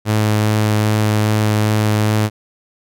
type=tone with vibrato; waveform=sawtooth; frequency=107 Hz; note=A2; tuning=48 cents flat; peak=-9 dBFS; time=0.05-2.3 s; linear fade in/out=50 ms; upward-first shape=sine; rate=2.5 Hz; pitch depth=9 cents each way; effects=none